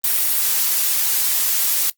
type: noise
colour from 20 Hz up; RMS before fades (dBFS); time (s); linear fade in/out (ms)
blue; -18; 0.04-1.9; 2
effects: noise-tail reverb RT60 0.1 s tail -20 dB re dry + Opus 32 kbps